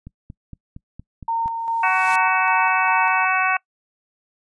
click train, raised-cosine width 5 ms, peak -24 dBFS, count 7, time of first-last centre 0.07-1.459 s, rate 4.32 Hz
sine tone with tremolo, 916 Hz, A#5, 31 cents flat, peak -19 dBFS, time 1.28-3.25 s, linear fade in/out 5 ms, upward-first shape square, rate 2.5 Hz, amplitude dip 40%
white noise with exponential growth, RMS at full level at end -31 dBFS, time 1.56-2.16 s, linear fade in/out 5 ms, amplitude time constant 130 ms
harmonic tone, 374.5 Hz, F#4, 21 cents sharp, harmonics 2 / 3 / 4 / 5 / 6 / 7, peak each -23 / -22 / -22 / -29 / -26 / -24 dBFS, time 1.83-3.57 s, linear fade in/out 5 ms
effects noise-tail reverb RT60 0.1 s tail -24 dB re dry + resampled to 22050 Hz

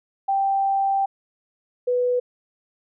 sine tone pair in turn, 784 / 493.9 Hz, G5 / B4, 0 / 0 cents, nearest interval minor sixth, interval 800 cents, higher first, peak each -18 / -18 dBFS, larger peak neither, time 0.28-1.06 / 1.87-2.2 s, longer first, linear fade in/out 10 ms, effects none

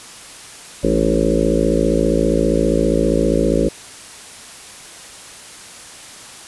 harmonic tone with a mistuned harmonic, 55 Hz, A1, in tune, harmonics 1 / 3 / 4 / 5 / 6 / 7 / 8 / 9 / 10, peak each -22 / -22 / -22 / -22 / -22 / -22 / -22 / -22 / -22 dBFS, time 0.83-3.69 s, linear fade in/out 10 ms, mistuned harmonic 5, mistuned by +32 cents, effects white hiss -37 dBFS RMS until 6.47 s + resampled to 24000 Hz

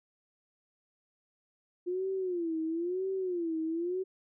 sine tone with vibrato, 350 Hz, F4, 4 cents sharp, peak -30 dBFS, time 1.86-4.04 s, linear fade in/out 20 ms, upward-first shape sine, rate 1 Hz, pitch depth 160 cents each way, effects none

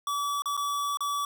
square tone with dropouts, 1147 Hz, D6, 41 cents flat, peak -28 dBFS, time 0.07-1.25 s, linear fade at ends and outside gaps 2 ms, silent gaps 0.421-0.457 / 0.568-0.575 / 0.972-1.006 s, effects none

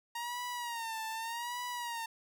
sawtooth tone with vibrato, 932.3 Hz, A#5, in tune, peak -33 dBFS, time 0.15-2.06 s, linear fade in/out 5 ms, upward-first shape sine, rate 0.84 Hz, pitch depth 90 cents each way, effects none

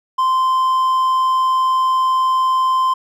triangle tone, 1039 Hz, C6, 12 cents flat, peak -11 dBFS, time 0.18-2.94 s, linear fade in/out 10 ms, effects none

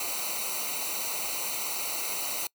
white noise with comb filter, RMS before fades -32 dBFS, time 0-2.47 s, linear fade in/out 2 ms, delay 0.59 ms, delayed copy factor -1, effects noise-tail reverb RT60 0.1 s tail -25 dB re dry

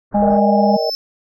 pink low-pass noise, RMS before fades -31 dBFS, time 0.11-0.41 s, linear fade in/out 50 ms, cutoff 1600 Hz, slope 48 dB/octave
harmonic tone, 205.2 Hz, G#3, 21 cents flat, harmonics 1 / 3 / 4, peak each -14 / -18 / -17 dBFS, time 0.14-0.77 s, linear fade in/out 10 ms
sine chord, Eb major seventh, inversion second, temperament equal with one note detuned, 466.2 / 587.3 / 635 / 784 Hz, Bb4 / D5 / Eb5 / G5, 0 / 0 / +35 / 0 cents, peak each -21 / -23 / -20 / -25 dBFS, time 0.22-0.9 s, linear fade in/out 5 ms
triangle tone with exponential growth, 5274 Hz, E8, in tune, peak -18 dBFS, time 0.3-0.95 s, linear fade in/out 0 ms, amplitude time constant 140 ms
effects none

